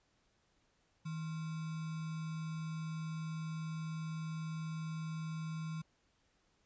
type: tone with sample-and-hold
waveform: sine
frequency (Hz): 160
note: D#3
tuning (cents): +49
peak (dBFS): -38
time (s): 1.05-5.82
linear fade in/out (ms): 10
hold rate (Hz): 1225
effects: pink hiss -75 dBFS RMS until 6.65 s + resampled to 16000 Hz